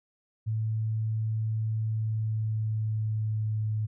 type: tone with pitch glide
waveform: sine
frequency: 110 to 107.99 Hz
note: A2 to A2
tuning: 0 to -32 cents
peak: -26 dBFS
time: 0.46-3.87 s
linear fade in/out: 20 ms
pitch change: -32 cents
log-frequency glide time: 1.86-3.73 s
effects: none